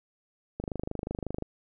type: click train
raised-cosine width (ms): 2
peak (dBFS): -19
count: 22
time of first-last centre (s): 0.6-1.424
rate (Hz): 25.5
effects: none